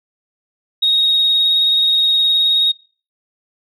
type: tone with vibrato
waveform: sine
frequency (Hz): 3750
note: A#7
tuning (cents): +10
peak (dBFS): -10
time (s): 0.82-2.72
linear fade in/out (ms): 10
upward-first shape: sine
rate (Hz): 19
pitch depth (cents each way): 16
effects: noise-tail reverb RT60 0.4 s tail -25 dB re dry + tanh soft clip ceiling -6 dBFS